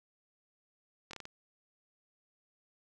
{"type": "slowing click train", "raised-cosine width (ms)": 0.2, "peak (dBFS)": -27, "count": 5, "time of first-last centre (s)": [1.11, 1.254], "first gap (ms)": 23, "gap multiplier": 1.31, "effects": []}